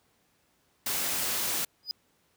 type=noise; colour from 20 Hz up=white; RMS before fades=-30 dBFS; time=0.86-1.65 s; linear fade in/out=5 ms
type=tone with exponential growth; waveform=triangle; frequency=4960 Hz; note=D#8; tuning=6 cents flat; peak=-24 dBFS; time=1.83-1.91 s; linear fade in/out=0 ms; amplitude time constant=17 ms
effects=pink hiss -69 dBFS RMS until 2.36 s + high-pass 80 Hz 12 dB/octave